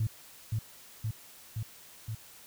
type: tone with echo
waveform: sine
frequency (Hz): 110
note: A2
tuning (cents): 0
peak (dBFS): -25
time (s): 0-0.07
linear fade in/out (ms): 5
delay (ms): 520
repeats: 4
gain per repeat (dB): -2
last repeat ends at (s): 2.15
effects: tanh soft clip ceiling -21 dBFS + white hiss -53 dBFS RMS until 2.46 s